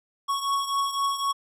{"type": "beating tone pair", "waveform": "square", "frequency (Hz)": [1108.7, 1112.6], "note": ["C#6", "C#6"], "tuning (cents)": [0, 6], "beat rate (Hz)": 3.9, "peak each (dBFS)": [-26, -31], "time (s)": [0.28, 1.33], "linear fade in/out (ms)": 20, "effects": ["low-pass 12000 Hz 12 dB/octave"]}